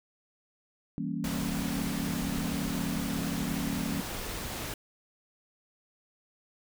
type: chord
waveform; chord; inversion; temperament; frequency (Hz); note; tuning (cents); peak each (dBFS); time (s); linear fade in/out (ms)
sine; E diminished seventh; none; equal; 164.81 / 196 / 233.1 / 277.2; E3 / G3 / Bb3 / Db4; 0 / 0 / 0 / 0; -36; 0.98-4.01; 0
type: noise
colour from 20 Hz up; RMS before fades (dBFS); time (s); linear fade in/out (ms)
pink; -37; 1.24-4.74; 2
effects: none